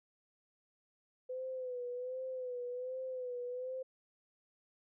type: tone with vibrato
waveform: sine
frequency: 504 Hz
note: B4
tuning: 35 cents sharp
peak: -38 dBFS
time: 1.29-3.83 s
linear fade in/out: 10 ms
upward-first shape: sine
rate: 1.3 Hz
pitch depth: 54 cents each way
effects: none